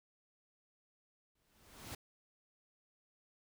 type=noise with exponential growth; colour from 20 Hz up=pink; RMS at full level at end=-44 dBFS; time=1.35-1.95 s; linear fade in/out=5 ms; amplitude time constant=130 ms; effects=none